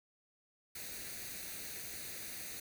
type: noise with comb filter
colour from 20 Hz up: white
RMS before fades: -45 dBFS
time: 0.75-2.6 s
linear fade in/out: 5 ms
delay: 0.47 ms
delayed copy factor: +0.6
effects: none

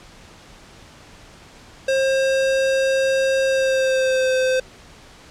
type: tone with pitch glide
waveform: square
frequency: 534 to 517.3 Hz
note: C5 to C5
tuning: +35 to -20 cents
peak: -17 dBFS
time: 1.88-4.6 s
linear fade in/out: 5 ms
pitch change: -55 cents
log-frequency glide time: 3.45-4.35 s
effects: pink hiss -45 dBFS RMS until 5.3 s + low-pass 7000 Hz 12 dB/octave

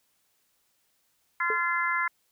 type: harmonic tone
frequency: 344.2 Hz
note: F4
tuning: 25 cents flat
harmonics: 3 / 4 / 5 / 6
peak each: -30 / -30 / -30 / -30 dBFS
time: 1.4-2.08 s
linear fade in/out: 5 ms
type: tone with exponential decay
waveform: sine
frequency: 434 Hz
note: A4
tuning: 24 cents flat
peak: -26 dBFS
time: 1.5-1.62 s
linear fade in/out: 2 ms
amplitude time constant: 25 ms
effects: white hiss -71 dBFS RMS until 2.31 s

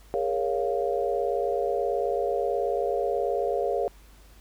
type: chord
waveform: sine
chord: Bb minor seventh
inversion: third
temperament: equal with one note detuned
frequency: 407.7 / 466.2 / 554.4 / 698.5 Hz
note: Ab4 / Bb4 / Db5 / F5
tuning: -32 / 0 / 0 / 0 cents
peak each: -29 / -29 / -29 / -30 dBFS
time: 0.14-3.88 s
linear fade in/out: 0 ms
effects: added 50 Hz sine -50 dBFS peak until 4.4 s + pink hiss -57 dBFS RMS until 4.4 s

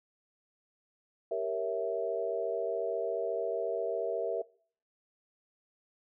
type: chord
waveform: sine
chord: G diminished seventh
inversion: none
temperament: equal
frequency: 392 / 466.2 / 554.4 / 659.3 Hz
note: G4 / Bb4 / Db5 / Fb5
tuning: 0 / 0 / 0 / 0 cents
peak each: -38 / -34 / -39 / -33 dBFS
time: 1.31-4.42 s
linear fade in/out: 5 ms
effects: noise-tail reverb RT60 0.5 s tail -22 dB re dry

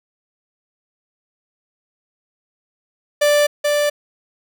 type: tone with echo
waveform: 45% pulse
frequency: 587.3 Hz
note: D5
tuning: in tune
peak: -12 dBFS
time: 3.21-3.47 s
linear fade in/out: 10 ms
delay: 430 ms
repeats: 1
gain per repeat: -3 dB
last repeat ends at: 3.9 s
effects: none

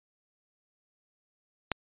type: click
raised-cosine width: 0.3 ms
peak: -11 dBFS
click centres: 1.717 s
effects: resampled to 8000 Hz

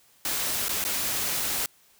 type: noise with dropouts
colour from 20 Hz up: white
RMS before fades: -28 dBFS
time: 0.25-1.66 s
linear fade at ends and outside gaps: 2 ms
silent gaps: 0.684-0.692 / 0.841-0.849 s
effects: white hiss -60 dBFS RMS until 1.99 s

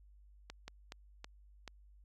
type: slowing click train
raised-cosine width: 0.2 ms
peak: -28 dBFS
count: 5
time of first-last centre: 0.5-1.678 s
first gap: 180 ms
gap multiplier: 1.34
effects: added 50 Hz sine -58 dBFS peak until 2.04 s

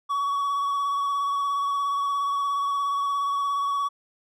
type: tone with vibrato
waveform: triangle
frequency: 1127 Hz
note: C#6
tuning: 28 cents sharp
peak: -21 dBFS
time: 0.09-3.89 s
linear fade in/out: 20 ms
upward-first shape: sine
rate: 17 Hz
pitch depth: 21 cents each way
effects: none

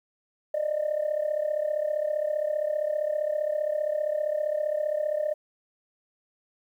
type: tone with amplitude modulation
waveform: sine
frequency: 605 Hz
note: D#5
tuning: 49 cents flat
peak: -20 dBFS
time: 0.54-5.34 s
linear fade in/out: 5 ms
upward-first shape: sine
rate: 35.2 Hz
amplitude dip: 80%
effects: tanh soft clip ceiling -19 dBFS + 10-bit

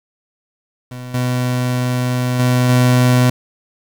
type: tone with level steps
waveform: 30% pulse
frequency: 125.1 Hz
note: B2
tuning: 23 cents sharp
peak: -25 / -13 / -9 / -7 dBFS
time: 0.91-3.3 s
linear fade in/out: 5 ms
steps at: 1.14 / 2.39 / 2.69 s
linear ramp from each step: 5 ms
effects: 8-bit

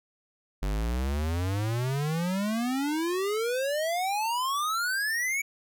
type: exponential sweep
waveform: square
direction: up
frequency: 47.12 to 2288 Hz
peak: -27 dBFS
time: 0.62-5.42 s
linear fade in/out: 10 ms
effects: none

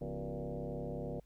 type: tone with frequency modulation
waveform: sine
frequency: 171.6 Hz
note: F3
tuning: 30 cents flat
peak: -37 dBFS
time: 0.01-1.2 s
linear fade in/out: 5 ms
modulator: 103 Hz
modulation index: 4.4
effects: added 52 Hz sine -63 dBFS peak until 1.25 s + pink hiss -75 dBFS RMS until 1.25 s

